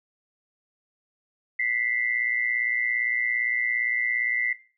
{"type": "tone pair together", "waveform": "sine", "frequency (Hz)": [1975.5, 2093], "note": ["B6", "C7"], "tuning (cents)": [0, 0], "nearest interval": "minor second", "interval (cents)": 100, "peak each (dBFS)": [-26, -26], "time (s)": [1.59, 4.53], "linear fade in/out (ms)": 5, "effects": ["noise-tail reverb RT60 0.4 s tail -17 dB re dry"]}